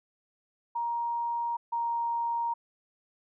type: tone pair in turn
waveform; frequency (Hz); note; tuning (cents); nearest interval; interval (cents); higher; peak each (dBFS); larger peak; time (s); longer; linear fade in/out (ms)
sine; 940 / 935.4; A#5 / A#5; +14 / +6; unison; 8; first; -28 / -27; second; 0.75-1.57 / 1.72-2.54; neither; 10
effects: none